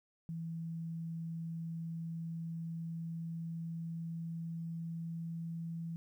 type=tone with pitch glide; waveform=sine; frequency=164.81 to 166.05 Hz; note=E3 to E3; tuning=0 to +13 cents; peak=-38 dBFS; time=0.29-5.96 s; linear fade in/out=0 ms; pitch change=+13 cents; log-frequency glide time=1.36-5.56 s; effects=12-bit